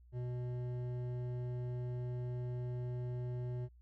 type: tone with hard clipping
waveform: sine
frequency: 123.47 Hz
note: B2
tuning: in tune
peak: -39 dBFS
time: 0.12-3.69 s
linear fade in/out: 50 ms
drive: 10 dB
effects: added 60 Hz sine -58 dBFS peak until 3.81 s